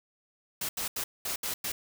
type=noise bursts at uneven times; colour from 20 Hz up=white; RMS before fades=-33 dBFS; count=6; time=0.61-0.69 / 0.77-0.88 / 0.96-1.04 / 1.25-1.36 / 1.43-1.54 / 1.64-1.72 s; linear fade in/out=5 ms; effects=none